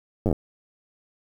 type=slowing click train; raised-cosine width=2 ms; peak=-10 dBFS; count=7; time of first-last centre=0.26-0.328 s; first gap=9 ms; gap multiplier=1.09; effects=8-bit

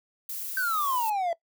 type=noise; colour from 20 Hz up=violet; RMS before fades=-35 dBFS; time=0.29-1.1 s; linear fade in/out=5 ms
type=exponential sweep; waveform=triangle; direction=down; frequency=1568 to 659.3 Hz; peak=-23 dBFS; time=0.57-1.33 s; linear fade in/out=2 ms
effects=noise-tail reverb RT60 0.1 s tail -20 dB re dry

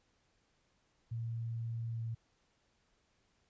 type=tone with pitch glide; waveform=sine; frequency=115.2 to 114.14 Hz; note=A#2 to A#2; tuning=-20 to -36 cents; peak=-36 dBFS; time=1.11-2.15 s; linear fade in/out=10 ms; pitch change=-16 cents; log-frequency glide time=1.91-2 s; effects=pink hiss -75 dBFS RMS until 3.49 s + resampled to 16000 Hz

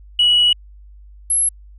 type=tone pair in turn; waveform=sine; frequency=2928 / 11055 Hz; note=F#7 / F9; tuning=-19 / -19 cents; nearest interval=octave + major seventh; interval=2300 cents; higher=second; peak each=-9 / -13 dBFS; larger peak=first; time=0.19-0.53 / 1.3-1.49 s; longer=first; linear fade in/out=5 ms; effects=tanh soft clip ceiling -7 dBFS + added 50 Hz sine -39 dBFS peak until 1.78 s

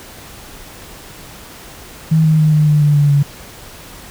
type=tone with pitch steps; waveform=sine; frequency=159.2 / 156.74 / 154.31 / 151.92 / 149.57 / 147.26 / 144.98 / 142.74 Hz; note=D#3 / D#3 / D#3 / D#3 / D3 / D3 / D3 / D3; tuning=+40 / +13 / -14 / -41 / +32 / +5 / -22 / -49 cents; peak=-8 dBFS; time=2.11-3.23 s; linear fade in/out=10 ms; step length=140 ms; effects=pink hiss -36 dBFS RMS until 4.1 s

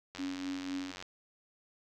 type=click train; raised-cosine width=0.2 ms; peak=-26 dBFS; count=81; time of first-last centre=0.15-1.025 s; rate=91.4 Hz
type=tone with tremolo; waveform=sine; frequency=277.2 Hz; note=C#4; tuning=in tune; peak=-33 dBFS; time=0.18-0.92 s; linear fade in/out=20 ms; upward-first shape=triangle; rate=3.9 Hz; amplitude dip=60%
effects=none

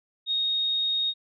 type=tone; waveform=sine; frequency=3729 Hz; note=A#7; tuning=in tune; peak=-23 dBFS; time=0.26-1.14 s; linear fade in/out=50 ms; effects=none

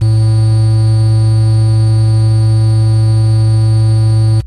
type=tone with quantisation; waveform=triangle; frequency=110 Hz; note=A2; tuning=in tune; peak=-4 dBFS; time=0.01-4.41 s; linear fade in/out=10 ms; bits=5; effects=added 60 Hz sine -24 dBFS peak until 4.46 s + AAC 32 kbps

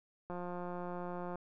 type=click train; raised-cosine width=1 ms; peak=-29 dBFS; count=188; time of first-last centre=0.3-1.356 s; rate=177 Hz; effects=none

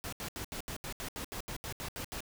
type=noise bursts; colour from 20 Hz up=pink; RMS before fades=-40 dBFS; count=14; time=0.04-2.205 s; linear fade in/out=0 ms; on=85 ms; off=75 ms; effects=none

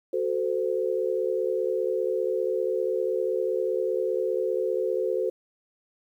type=chord; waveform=sine; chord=F# diminished; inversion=none; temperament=equal with one note detuned; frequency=370 / 440 / 515.2 Hz; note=F#4 / A4 / C5; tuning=0 / 0 / -27 cents; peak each=-28 dBFS; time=0.13-5.3 s; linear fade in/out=5 ms; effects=10-bit

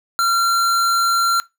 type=tone; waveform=square; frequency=1370 Hz; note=F6; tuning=34 cents flat; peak=-15 dBFS; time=0.19-1.4 s; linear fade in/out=0 ms; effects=noise-tail reverb RT60 0.2 s tail -20 dB re dry

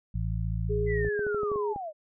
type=harmonic tone; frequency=55 Hz; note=A1; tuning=in tune; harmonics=1 / 2 / 3; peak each=-30 / -31 / -35 dBFS; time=0.14-1.09 s; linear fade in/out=10 ms
type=tone; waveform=sine; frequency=415.3 Hz; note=G#4; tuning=in tune; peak=-27 dBFS; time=0.69-1.74 s; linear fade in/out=20 ms
type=linear sweep; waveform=sine; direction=down; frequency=2043 to 585 Hz; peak=-33 dBFS; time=0.86-1.93 s; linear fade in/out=50 ms
type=clicks; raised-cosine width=2 ms; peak=-25 dBFS; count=8; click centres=1.047 / 1.193 / 1.267 / 1.346 / 1.433 / 1.517 / 1.559 / 1.761 s
effects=none

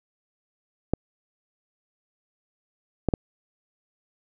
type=clicks; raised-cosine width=2 ms; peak=-8 dBFS; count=3; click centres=0.936 / 3.087 / 3.138 s; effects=none

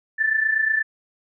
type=tone pair together; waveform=sine; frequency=1737.7 / 1766 Hz; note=A6 / A6; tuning=-22 / +6 cents; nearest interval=unison; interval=28 cents; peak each=-24 / -19 dBFS; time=0.18-0.83 s; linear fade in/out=20 ms; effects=none

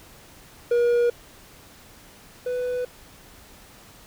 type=tone pair in turn; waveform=triangle; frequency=478 / 496.2 Hz; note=A#4 / B4; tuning=+43 / +8 cents; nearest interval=minor second; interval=65 cents; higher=second; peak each=-15 / -22 dBFS; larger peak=first; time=0.71-1.1 / 2.46-2.85 s; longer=neither; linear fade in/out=5 ms; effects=pink hiss -49 dBFS RMS until 4.06 s

